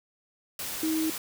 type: tone in noise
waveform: sine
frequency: 317.3 Hz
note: D#4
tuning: 34 cents sharp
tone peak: -25 dBFS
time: 0.83-1.1 s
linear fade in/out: 2 ms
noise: white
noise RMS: -35 dBFS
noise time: 0.59-1.18 s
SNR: +7 dB
effects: none